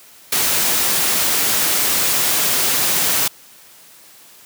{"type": "noise", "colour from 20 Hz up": "white", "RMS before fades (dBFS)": -17, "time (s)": [0.32, 3.28], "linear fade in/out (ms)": 5, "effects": ["white hiss -45 dBFS RMS until 4.45 s", "high-pass 100 Hz 12 dB/octave"]}